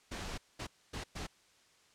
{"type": "noise bursts at uneven times", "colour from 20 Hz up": "pink", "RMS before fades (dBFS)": -41, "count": 4, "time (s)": [[0.11, 0.38], [0.59, 0.67], [0.93, 1.04], [1.15, 1.27]], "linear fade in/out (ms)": 10, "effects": ["white hiss -66 dBFS RMS until 1.94 s", "low-pass 7000 Hz 12 dB/octave"]}